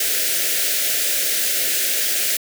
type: band-stop noise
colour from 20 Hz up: white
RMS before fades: -20 dBFS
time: 0-2.37 s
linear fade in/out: 5 ms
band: 660 to 1500 Hz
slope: 48 dB/octave
effects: high-pass 400 Hz 12 dB/octave